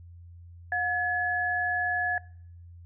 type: tone pair together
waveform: sine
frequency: 720 / 1703.1 Hz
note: F#5 / G#6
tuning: -47 / +43 cents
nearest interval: octave + minor third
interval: 1490 cents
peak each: -30 / -26 dBFS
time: 0.72-2.18 s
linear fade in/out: 2 ms
effects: noise-tail reverb RT60 0.7 s tail -24 dB re dry + added 86 Hz sine -45 dBFS peak until 2.85 s